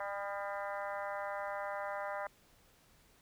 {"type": "harmonic tone with a mistuned harmonic", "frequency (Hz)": 200, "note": "G3", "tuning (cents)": 35, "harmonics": [3, 4, 5, 6, 7, 8, 9, 10], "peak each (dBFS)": [-41, -43, -45, -47, -48, -49, -50, -51], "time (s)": [0, 2.27], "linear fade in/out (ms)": 2, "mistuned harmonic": 6, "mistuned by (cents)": 35, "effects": ["pink hiss -66 dBFS RMS until 3.21 s"]}